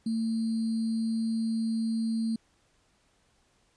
sine tone with sample-and-hold, 225.1 Hz, A3, 40 cents sharp, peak -26 dBFS, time 0.06-2.36 s, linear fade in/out 5 ms, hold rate 4410 Hz, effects pink hiss -68 dBFS RMS until 3.76 s + resampled to 22050 Hz

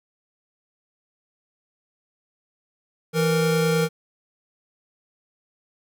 square tone pair together, 164.81 / 464.5 Hz, E3 / A#4, 0 / -6 cents, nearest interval octave + tritone, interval 1794 cents, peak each -22 dBFS, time 3.13-3.89 s, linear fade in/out 50 ms, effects none

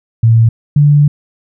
sine tone pair in turn, 114 / 146.19 Hz, A#2 / D3, -38 / -8 cents, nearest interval major third, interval 430 cents, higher second, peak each -4 dBFS, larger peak neither, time 0.23-0.49 / 0.76-1.08 s, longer second, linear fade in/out 5 ms, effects none

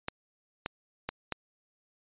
clicks, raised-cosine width 0.3 ms, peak -16 dBFS, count 4, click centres 0.084 / 0.661 / 1.09 / 1.323 s, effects resampled to 8000 Hz

